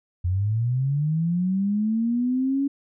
sine linear sweep, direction up, 86 to 281.5 Hz, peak -20 dBFS, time 0.24-2.68 s, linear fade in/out 10 ms, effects none

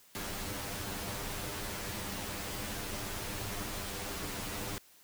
pink noise with comb filter, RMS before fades -39 dBFS, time 0.15-4.78 s, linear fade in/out 0 ms, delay 10 ms, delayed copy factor +0.65, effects white hiss -61 dBFS RMS until 5.03 s

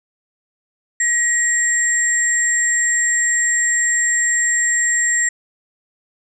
sine tone pair together, 1900 / 7478 Hz, A#6 / A#8, +33 / +4 cents, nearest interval 2 octaves, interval 2371 cents, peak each -17 dBFS, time 1-5.29 s, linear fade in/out 5 ms, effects none

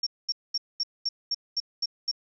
sine tone bursts, 5500 Hz, F8, 27 cents flat, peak -24 dBFS, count 9, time 0.03-2.114 s, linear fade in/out 5 ms, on 36 ms, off 220 ms, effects none

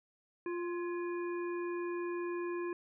harmonic tone with a mistuned harmonic, 349.2 Hz, F4, in tune, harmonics 1 / 3 / 5 / 7, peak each -35 / -45 / -49 / -52 dBFS, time 0.46-2.73 s, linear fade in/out 2 ms, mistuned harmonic 5, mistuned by -60 cents, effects none

